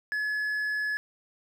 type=tone with hard clipping; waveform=sine; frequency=1704 Hz; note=G#6; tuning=44 cents sharp; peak=-28 dBFS; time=0.12-0.97 s; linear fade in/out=0 ms; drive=3 dB; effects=none